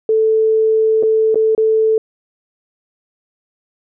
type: tone with dropouts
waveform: sine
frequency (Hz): 440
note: A4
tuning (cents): 0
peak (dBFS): -10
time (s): 0.09-1.98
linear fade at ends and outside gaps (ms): 2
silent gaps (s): 1.027-1.033 / 1.345-1.356 / 1.55-1.578
effects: none